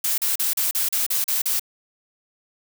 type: noise bursts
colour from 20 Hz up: blue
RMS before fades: -22 dBFS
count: 9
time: 0.04-1.596 s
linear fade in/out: 5 ms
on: 140 ms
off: 37 ms
effects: none